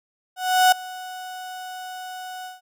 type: tone with ADSR envelope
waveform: 35% pulse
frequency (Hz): 739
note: F#5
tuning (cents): -2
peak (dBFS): -10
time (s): 0.36-2.61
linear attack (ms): 360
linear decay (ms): 5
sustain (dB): -21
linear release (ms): 160
effects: none